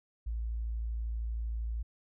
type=tone; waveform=sine; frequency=56.4 Hz; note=A1; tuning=44 cents sharp; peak=-32 dBFS; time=0.26-1.83 s; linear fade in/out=10 ms; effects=none